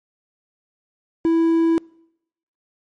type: tone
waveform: triangle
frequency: 329.6 Hz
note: E4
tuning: in tune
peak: -12 dBFS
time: 1.25-1.78 s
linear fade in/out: 0 ms
effects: noise-tail reverb RT60 0.8 s tail -26 dB re dry + MP3 48 kbps